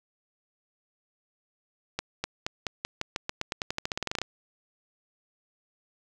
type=accelerating click train; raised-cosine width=0.2 ms; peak=-12 dBFS; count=22; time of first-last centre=1.99-4.216 s; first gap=250 ms; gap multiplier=0.9; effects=none